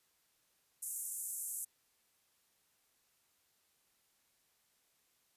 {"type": "band-pass noise", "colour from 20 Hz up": "pink", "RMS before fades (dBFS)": -42, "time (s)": [0.82, 1.65], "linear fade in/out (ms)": 10, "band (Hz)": [7500, 13000], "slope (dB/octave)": 48, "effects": ["white hiss -75 dBFS RMS until 5.36 s", "resampled to 32000 Hz"]}